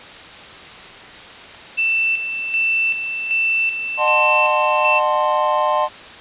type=tone with tremolo; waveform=sine; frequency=2668 Hz; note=E7; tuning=20 cents sharp; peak=-15 dBFS; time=1.77-5 s; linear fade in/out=20 ms; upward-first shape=square; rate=1.3 Hz; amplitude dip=55%
type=chord; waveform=triangle; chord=D# diminished seventh; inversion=none; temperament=equal with one note detuned; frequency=608.4 / 740 / 880 / 1046.5 Hz; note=D#5 / F#5 / A5 / C6; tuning=-39 / 0 / 0 / 0 cents; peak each=-18 / -22 / -19 / -17 dBFS; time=3.97-5.89 s; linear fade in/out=50 ms
effects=white hiss -37 dBFS RMS until 6.2 s + resampled to 8000 Hz